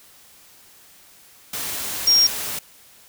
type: tone in noise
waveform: sine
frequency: 5580 Hz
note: F8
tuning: 2 cents flat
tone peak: -12 dBFS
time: 2.07-2.27 s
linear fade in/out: 5 ms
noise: white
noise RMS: -28 dBFS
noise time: 1.53-2.59 s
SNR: +13 dB
effects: white hiss -50 dBFS RMS until 3.08 s